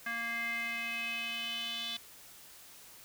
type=tone with band-pass filter sweep; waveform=square; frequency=232.5 Hz; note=A#3; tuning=4 cents flat; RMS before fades=-37 dBFS; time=0.06-1.97 s; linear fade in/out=5 ms; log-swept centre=1800 to 3500 Hz; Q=5.7; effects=white hiss -54 dBFS RMS until 3.04 s